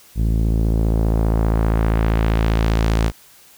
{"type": "tone with low-pass filter sweep", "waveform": "sawtooth", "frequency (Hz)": 55.1, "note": "A1", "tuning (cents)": 3, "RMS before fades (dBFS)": -17, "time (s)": [0.15, 3.12], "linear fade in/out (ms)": 50, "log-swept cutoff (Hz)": [210, 8700], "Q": 0.79, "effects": ["white hiss -48 dBFS RMS until 3.57 s"]}